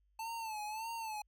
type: tone with vibrato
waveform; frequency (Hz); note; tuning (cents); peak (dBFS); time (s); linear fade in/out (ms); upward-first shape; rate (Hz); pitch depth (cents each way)
square; 880; A5; 0; -40; 0.19-1.22; 5; sine; 1.7; 83
effects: added 50 Hz sine -70 dBFS peak until 1.27 s